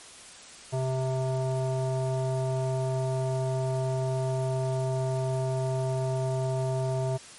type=tone with low-pass filter; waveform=square; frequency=130.81 Hz; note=C3; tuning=in tune; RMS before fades=-28 dBFS; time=0.72-7.18 s; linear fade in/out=20 ms; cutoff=740 Hz; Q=3.4; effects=white hiss -47 dBFS RMS until 7.38 s + MP3 48 kbps

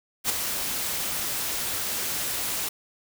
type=noise with ADSR envelope; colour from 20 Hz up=white; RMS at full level=-22 dBFS; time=0.24-2.69 s; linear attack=56 ms; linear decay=9 ms; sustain=-7 dB; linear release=7 ms; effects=none

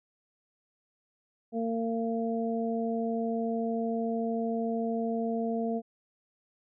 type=harmonic tone; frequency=228.3 Hz; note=A#3; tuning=36 cents flat; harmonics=1 / 2 / 3; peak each=-30 / -33 / -35 dBFS; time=1.52-5.82 s; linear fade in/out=50 ms; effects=none

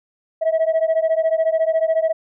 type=beating tone pair; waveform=sine; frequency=640 / 654 Hz; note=D#5 / E5; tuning=+49 / -14 cents; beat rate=14 Hz; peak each=-16 / -17 dBFS; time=0.41-2.13 s; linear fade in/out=20 ms; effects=tanh soft clip ceiling -12 dBFS

